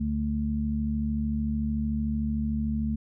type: harmonic tone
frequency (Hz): 73.42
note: D2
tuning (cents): 0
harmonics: 1 / 2 / 3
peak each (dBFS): -30 / -35 / -27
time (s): 0-2.96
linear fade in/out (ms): 10
effects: none